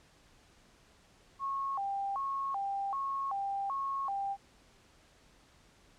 sine tone with vibrato, 931 Hz, A#5, 2 cents flat, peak -32 dBFS, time 1.39-4.37 s, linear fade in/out 50 ms, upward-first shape square, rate 1.3 Hz, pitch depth 280 cents each way, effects pink hiss -63 dBFS RMS until 5.98 s + low-pass 8000 Hz 12 dB/octave

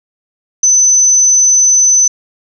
sine tone, 6070 Hz, F#8, 43 cents sharp, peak -5 dBFS, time 0.63-2.08 s, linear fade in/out 5 ms, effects none

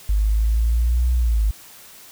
sine linear two-way sweep, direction up then down, 50.6 to 61.9 to 50.6 Hz, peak -15 dBFS, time 0.09-1.51 s, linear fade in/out 5 ms, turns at 1.13 s, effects white hiss -44 dBFS RMS until 2.11 s

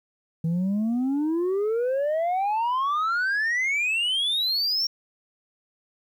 sine exponential sweep, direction up, 159.8 to 5588 Hz, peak -19 dBFS, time 0.44-4.87 s, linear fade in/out 5 ms, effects tanh soft clip ceiling -21 dBFS + 10-bit

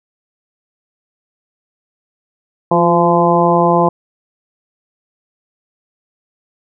harmonic tone with a mistuned harmonic, 171.3 Hz, F3, 33 cents flat, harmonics 1 / 2 / 3 / 4 / 5 / 6, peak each -16 / -16 / -16 / -16 / -16 / -16 dBFS, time 2.71-3.89 s, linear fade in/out 5 ms, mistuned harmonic 2, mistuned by +34 cents, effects none

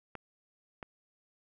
clicks, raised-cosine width 0.5 ms, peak -26 dBFS, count 2, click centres 0.153 / 0.828 s, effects none

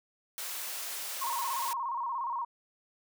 white high-pass noise, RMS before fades -38 dBFS, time 0.38-1.73 s, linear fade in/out 0 ms, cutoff 590 Hz, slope 12 dB/octave
sine tone with vibrato, 1007 Hz, B5, 33 cents sharp, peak -31 dBFS, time 1.21-2.45 s, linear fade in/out 10 ms, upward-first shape square, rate 17 Hz, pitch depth 110 cents each way
effects none

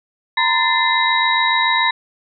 sine tone cluster, 927 / 1014 / 1773 / 2068 / 3832 Hz, A#5 / B5 / A6 / C7 / A#7, -10 / +45 / +13 / -21 / +47 cents, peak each -20 dBFS, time 0.37-1.91 s, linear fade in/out 5 ms, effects none

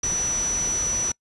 sine tone in noise, 5920 Hz, F#8, in tune, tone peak -22 dBFS, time 0.03-1.12 s, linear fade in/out 5 ms, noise pink, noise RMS -33 dBFS, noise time 0.03-1.12 s, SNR +8 dB, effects noise-tail reverb RT60 0.1 s tail -25 dB re dry + resampled to 24000 Hz

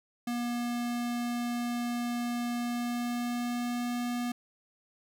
square tone with pitch glide, 239.9 to 242.3 Hz, A#3 to B3, +50 to -33 cents, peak -31 dBFS, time 0.27-4.32 s, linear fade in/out 5 ms, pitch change +17 cents, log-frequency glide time 2.58-3.94 s, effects none

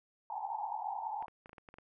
pink band-pass noise, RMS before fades -39 dBFS, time 0.3-1.26 s, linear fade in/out 2 ms, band 790 to 900 Hz, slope 96 dB/octave
clicks, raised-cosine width 0.5 ms, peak -36 dBFS, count 9, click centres 1.225 / 1.282 / 1.459 / 1.494 / 1.531 / 1.582 / 1.688 / 1.741 / 1.785 s
effects none

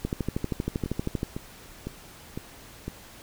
two click trains, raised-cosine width 3 ms, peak -14 / -19 dBFS, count 16 / 5, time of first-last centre 0.05-1.231 / 0.86-2.88 s, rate 12.7 / 1.98 Hz, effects pink hiss -48 dBFS RMS until 3.22 s

